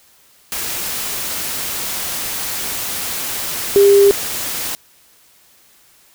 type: tone in noise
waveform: sine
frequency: 400.4 Hz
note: G4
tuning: 37 cents sharp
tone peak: -6 dBFS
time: 3.76-4.11 s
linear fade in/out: 0 ms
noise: white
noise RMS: -23 dBFS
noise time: 0.52-4.75 s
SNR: +14 dB
effects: white hiss -51 dBFS RMS until 6.14 s